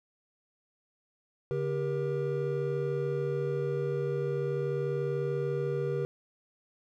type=tone cluster; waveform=triangle; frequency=142.7 / 394.3 / 474.7 Hz; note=D3 / G4 / A#4; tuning=-49 / +10 / +31 cents; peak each=-31 dBFS; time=1.51-6.05 s; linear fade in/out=0 ms; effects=none